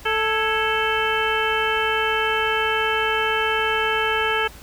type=harmonic tone with a mistuned harmonic; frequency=440 Hz; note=A4; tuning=in tune; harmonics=1 / 2 / 3 / 4 / 5 / 6 / 7; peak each=-25 / -26 / -26 / -25 / -29 / -28 / -28 dBFS; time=0.05-4.48 s; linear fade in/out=10 ms; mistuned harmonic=4; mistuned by=-100 cents; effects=added 60 Hz sine -44 dBFS peak until 4.62 s + pink hiss -44 dBFS RMS until 4.62 s